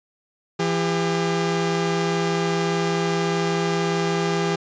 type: tone pair together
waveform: sawtooth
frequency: 168.3 / 401.6 Hz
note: E3 / G4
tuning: +36 / +42 cents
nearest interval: octave + minor third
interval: 1506 cents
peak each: -19 dBFS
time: 0.59-4.56 s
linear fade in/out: 10 ms
effects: resampled to 16000 Hz